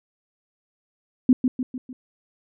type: tone with echo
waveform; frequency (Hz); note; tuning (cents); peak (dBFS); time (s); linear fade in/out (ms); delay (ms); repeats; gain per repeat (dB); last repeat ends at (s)
sine; 253.9; B3; +48; -10; 1.29-1.33; 2; 150; 4; -6; 1.93
effects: none